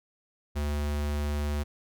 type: tone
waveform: square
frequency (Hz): 73.42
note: D2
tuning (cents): 0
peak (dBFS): -28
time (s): 0.55-1.64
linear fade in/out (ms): 20
effects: none